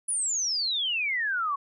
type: exponential sweep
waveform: sine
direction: down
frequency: 10140 to 1089 Hz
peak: -25 dBFS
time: 0.08-1.56 s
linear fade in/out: 10 ms
effects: none